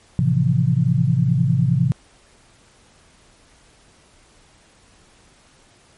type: chord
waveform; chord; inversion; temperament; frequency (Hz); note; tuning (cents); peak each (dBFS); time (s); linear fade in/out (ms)
sine; F major seventh; first; equal with one note detuned; 110 / 132.1 / 164.81 / 174.61; A2 / C3 / E3 / F3; 0 / +17 / 0 / 0; -22 / -17 / -20 / -23; 0.19-1.92; 0
effects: pink hiss -53 dBFS RMS until 5.97 s + MP3 48 kbps